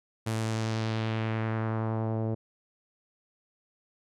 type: tone with low-pass filter sweep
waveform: sawtooth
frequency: 111.2 Hz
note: A2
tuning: 19 cents sharp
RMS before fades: -30 dBFS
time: 0.26-2.35 s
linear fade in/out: 10 ms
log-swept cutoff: 11000 to 530 Hz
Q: 1.4
effects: none